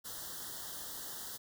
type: band-stop noise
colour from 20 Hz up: white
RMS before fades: -44 dBFS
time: 0.04-1.38 s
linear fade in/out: 20 ms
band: 1900 to 3000 Hz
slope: 96 dB/octave
effects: none